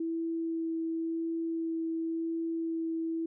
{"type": "tone with vibrato", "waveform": "sine", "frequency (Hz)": 328.3, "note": "E4", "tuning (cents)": -7, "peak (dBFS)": -30, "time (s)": [0, 3.26], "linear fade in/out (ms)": 5, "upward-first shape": "sine", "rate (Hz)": 0.93, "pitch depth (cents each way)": 9, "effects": []}